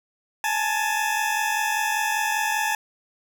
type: tone pair together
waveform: 20% pulse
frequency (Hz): 840 / 885.1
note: G#5 / A5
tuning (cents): +19 / +10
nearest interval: minor second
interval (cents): 91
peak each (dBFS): -20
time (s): 0.44-2.75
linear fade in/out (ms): 2
effects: none

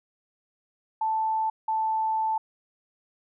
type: tone bursts at uneven times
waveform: sine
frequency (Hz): 880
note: A5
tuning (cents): 0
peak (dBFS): -23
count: 2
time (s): 1.01-1.5 / 1.68-2.38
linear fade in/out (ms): 5
effects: none

